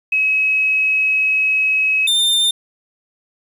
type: tone pair in turn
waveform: sine / 45% pulse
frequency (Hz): 2559 / 3604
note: D#7 / A7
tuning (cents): +48 / +41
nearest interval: tritone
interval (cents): 593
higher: second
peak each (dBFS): -13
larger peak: neither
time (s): 0.12-2.07 / 2.07-2.51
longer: first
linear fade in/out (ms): 5
effects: resampled to 32000 Hz + 8-bit